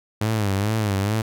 sawtooth tone with vibrato, 103.83 Hz, G#2, in tune, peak -16 dBFS, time 0.21-1.22 s, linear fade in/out 5 ms, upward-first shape sine, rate 2.3 Hz, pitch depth 120 cents each way, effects none

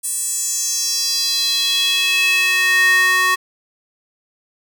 square tone with high-pass filter sweep, 370 Hz, F#4, in tune, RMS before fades -17 dBFS, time 0.03-3.36 s, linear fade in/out 20 ms, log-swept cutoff 9100 to 1400 Hz, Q 4.2, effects none

